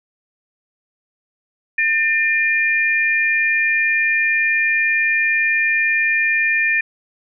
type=tone pair together; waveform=sine; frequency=1800 / 2403 Hz; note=A6 / D7; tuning=+39 / +39 cents; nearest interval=perfect fourth; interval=500 cents; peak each=-17 dBFS; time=1.78-6.81 s; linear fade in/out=5 ms; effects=none